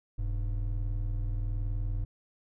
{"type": "tone pair together", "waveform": "triangle", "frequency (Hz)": [40.53, 100.4], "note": ["E1", "G2"], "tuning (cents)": [-29, 42], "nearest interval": "octave + major third", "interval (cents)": 1571, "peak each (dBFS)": [-28, -32], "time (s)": [0.18, 2.05], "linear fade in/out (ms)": 10, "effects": []}